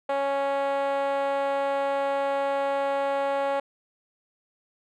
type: tone with band-pass filter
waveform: 5% pulse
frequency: 277.2 Hz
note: C#4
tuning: in tune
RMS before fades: -26 dBFS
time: 0.09-3.6 s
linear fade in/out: 5 ms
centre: 650 Hz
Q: 6.2
effects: none